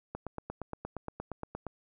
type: click train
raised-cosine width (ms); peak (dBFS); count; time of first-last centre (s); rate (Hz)
1; -23; 14; 0.15-1.667; 8.57
effects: none